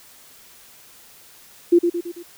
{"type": "tone with echo", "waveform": "sine", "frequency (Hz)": 345.5, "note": "F4", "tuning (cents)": -19, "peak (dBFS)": -9, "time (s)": [1.72, 1.79], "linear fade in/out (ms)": 10, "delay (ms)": 110, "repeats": 4, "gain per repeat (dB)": -6, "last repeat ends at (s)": 2.23, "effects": ["white hiss -48 dBFS RMS until 2.37 s"]}